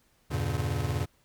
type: chord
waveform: square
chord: E diminished seventh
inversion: none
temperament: just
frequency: 82.41 / 98.89 / 118.67 / 142.4 Hz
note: E2 / G2 / Bb2 / Db3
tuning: 0 / +16 / +31 / +47 cents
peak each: -34 dBFS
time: 0.3-1.06 s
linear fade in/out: 20 ms
effects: pink hiss -67 dBFS RMS until 1.24 s